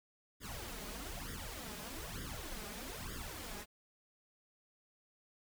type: noise with flanger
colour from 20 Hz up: pink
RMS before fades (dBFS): -45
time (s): 0.4-3.66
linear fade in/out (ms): 50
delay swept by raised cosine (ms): 0.58 to 4.88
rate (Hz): 1.1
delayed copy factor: +0.85
effects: none

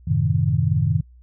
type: chord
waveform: sine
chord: F# diminished seventh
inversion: none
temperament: equal with one note detuned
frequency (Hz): 92.5 / 109.43 / 130.81 / 155.56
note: F#2 / A2 / C3 / Eb3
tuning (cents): 0 / -9 / 0 / 0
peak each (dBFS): -23 / -23 / -22 / -21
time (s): 0.07-1.01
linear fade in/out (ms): 10
effects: noise-tail reverb RT60 0.1 s tail -26 dB re dry + added 61 Hz sine -45 dBFS peak until 1.22 s

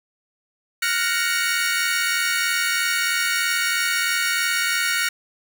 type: chord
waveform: sawtooth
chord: Gb major seventh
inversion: third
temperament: equal with one note detuned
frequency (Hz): 1396.9 / 1480 / 1864.7 / 2239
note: F6 / Gb6 / Bb6 / Db7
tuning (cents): 0 / 0 / 0 / +17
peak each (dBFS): -22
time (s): 0.82-5.09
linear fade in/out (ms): 5
effects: none

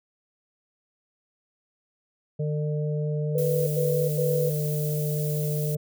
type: harmonic tone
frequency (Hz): 150.4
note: D3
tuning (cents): +42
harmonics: 1 / 3 / 4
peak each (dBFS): -25 / -32 / -37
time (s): 2.39-5.77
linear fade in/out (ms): 10
type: tone bursts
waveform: sine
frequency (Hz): 493.9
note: B4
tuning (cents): 0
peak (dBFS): -23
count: 3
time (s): 3.35-4.498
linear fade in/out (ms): 5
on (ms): 320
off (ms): 94
type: noise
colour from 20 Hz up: violet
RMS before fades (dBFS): -36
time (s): 3.38-5.75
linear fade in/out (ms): 2
effects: none

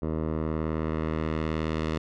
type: tone with low-pass filter sweep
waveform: 10% pulse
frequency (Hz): 78.9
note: D#2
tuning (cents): +25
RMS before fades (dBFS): -29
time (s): 0.02-1.98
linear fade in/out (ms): 5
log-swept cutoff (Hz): 780 to 4300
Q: 0.76
effects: none

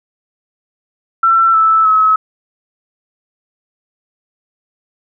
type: tone with pitch steps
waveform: sine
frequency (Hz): 1344 / 1314.8 / 1286.3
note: E6 / E6 / E6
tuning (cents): +33 / -5 / -43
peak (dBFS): -7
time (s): 1.23-2.16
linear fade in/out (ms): 5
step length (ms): 310
effects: none

